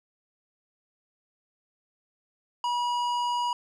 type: tone with tanh clipping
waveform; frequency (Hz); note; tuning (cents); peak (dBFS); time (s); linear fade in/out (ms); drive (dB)
triangle; 967; B5; -37; -27; 2.64-3.53; 2; 17
effects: none